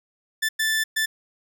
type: tone bursts at uneven times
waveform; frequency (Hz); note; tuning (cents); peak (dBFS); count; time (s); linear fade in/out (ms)
sawtooth; 1760; A6; 0; -17; 3; 0.42-0.49 / 0.59-0.84 / 0.96-1.06; 10
effects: none